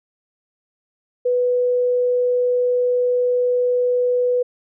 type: tone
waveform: sine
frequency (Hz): 494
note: B4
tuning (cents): 0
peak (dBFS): -15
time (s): 1.25-4.43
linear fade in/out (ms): 10
effects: none